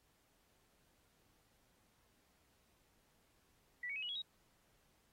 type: tone with pitch steps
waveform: sine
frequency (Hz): 1960 / 2238 / 2557 / 2920 / 3335 / 3808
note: B6 / C#7 / D#7 / F#7 / G#7 / A#7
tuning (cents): -14 / +16 / +47 / -24 / +7 / +36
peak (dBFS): -40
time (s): 3.83-4.22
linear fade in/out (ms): 5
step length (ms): 65
effects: pink hiss -75 dBFS RMS until 5.12 s + AAC 48 kbps